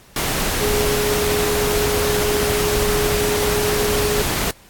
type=tone in noise; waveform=sine; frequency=416.9 Hz; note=G#4; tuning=7 cents sharp; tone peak=-19 dBFS; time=0.61-4.22 s; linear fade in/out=2 ms; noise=pink; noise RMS=-21 dBFS; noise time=0.16-4.51 s; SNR=-1 dB; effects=pink hiss -48 dBFS RMS until 4.69 s + AAC 64 kbps